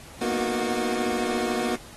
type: chord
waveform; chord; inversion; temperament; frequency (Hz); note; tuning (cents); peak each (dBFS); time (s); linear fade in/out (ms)
25% pulse; B major seventh; third; equal with one note detuned; 233.1 / 246.9 / 311.1 / 365.3; A#3 / B3 / D#4 / F#4; 0 / 0 / 0 / -22; -26 / -28 / -31 / -25; 0.21-1.76; 5
effects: pink hiss -46 dBFS RMS until 1.96 s + AAC 32 kbps